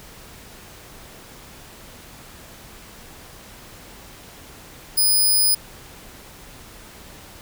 5% pulse tone, 5000 Hz, D#8, 8 cents sharp, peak -8 dBFS, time 4.97-5.55 s, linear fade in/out 10 ms, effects pink hiss -43 dBFS RMS until 7.41 s

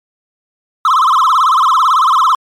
triangle tone with vibrato, 1161 Hz, D6, 20 cents flat, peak -5 dBFS, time 0.85-2.35 s, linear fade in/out 2 ms, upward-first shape sine, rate 18 Hz, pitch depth 240 cents each way, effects MP3 96 kbps

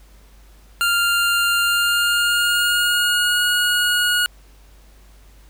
25% pulse tone with pitch glide, 1396.9 to 1447 Hz, F6 to F#6, 0 to -39 cents, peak -12 dBFS, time 0.81-4.26 s, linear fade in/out 0 ms, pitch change +61 cents, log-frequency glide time 1.62-3.45 s, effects added 50 Hz sine -45 dBFS peak until 5.49 s + pink hiss -54 dBFS RMS until 5.49 s

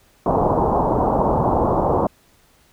white low-pass noise, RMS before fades -18 dBFS, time 0.26-2.07 s, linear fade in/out 2 ms, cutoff 1000 Hz, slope 48 dB/octave, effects pink hiss -56 dBFS RMS until 2.72 s

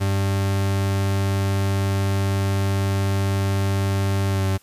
40% pulse tone with pitch glide, 98 to 96.26 Hz, G2 to G2, 0 to -31 cents, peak -18 dBFS, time 0-4.58 s, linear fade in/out 20 ms, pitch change -31 cents, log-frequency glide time 4.28-4.46 s, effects white hiss -55 dBFS RMS until 4.62 s + resampled to 32000 Hz

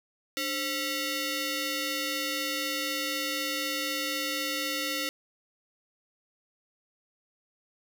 10% pulse ring-modulated tone, 824 Hz, G#5, 14 cents flat, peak -18 dBFS, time 0.37-5.09 s, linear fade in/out 0 ms, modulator 1120 Hz, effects none

